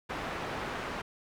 white low-pass noise, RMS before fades -37 dBFS, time 0.09-1.02 s, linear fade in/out 10 ms, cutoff 1500 Hz, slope 12 dB/octave, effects none

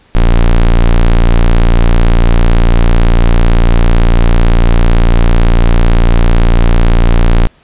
square tone, 28.96 Hz, A#0, 10 cents flat, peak -4 dBFS, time 0.15-7.47 s, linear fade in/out 0 ms, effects pink hiss -47 dBFS RMS until 7.63 s + resampled to 8000 Hz

